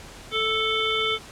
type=harmonic tone; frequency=440 Hz; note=A4; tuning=in tune; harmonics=1 / 3 / 5 / 7 / 8; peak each=-28 / -28 / -28 / -28 / -28 dBFS; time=0.31-1.19 s; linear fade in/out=50 ms; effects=pink hiss -43 dBFS RMS until 1.31 s + low-pass 9000 Hz 12 dB/octave